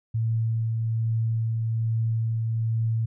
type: tone with tremolo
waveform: sine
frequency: 113 Hz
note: A2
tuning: 47 cents sharp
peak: -21 dBFS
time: 0.14-3.06 s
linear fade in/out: 10 ms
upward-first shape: triangle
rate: 1.2 Hz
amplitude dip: 25%
effects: none